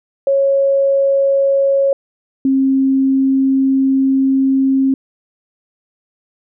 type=tone pair in turn; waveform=sine; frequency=550 / 267.9 Hz; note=C#5 / C4; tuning=-14 / +41 cents; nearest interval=octave; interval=1245 cents; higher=first; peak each=-10 dBFS; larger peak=neither; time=0.27-1.93 / 2.45-4.94 s; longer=second; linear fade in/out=2 ms; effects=none